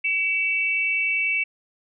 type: tone pair together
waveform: sine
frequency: 2275 / 2669 Hz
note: C#7 / E7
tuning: +44 / +21 cents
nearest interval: minor third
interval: 277 cents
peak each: -23 dBFS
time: 0.04-1.44 s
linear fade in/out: 10 ms
effects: none